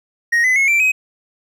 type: tone with pitch steps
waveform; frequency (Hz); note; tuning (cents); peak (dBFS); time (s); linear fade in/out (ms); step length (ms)
triangle; 1873 / 2019 / 2177 / 2346 / 2529; A#6 / B6 / C#7 / D7 / D#7; +8 / +38 / -32 / -2 / +28; -10; 0.32-0.92; 10; 120
effects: none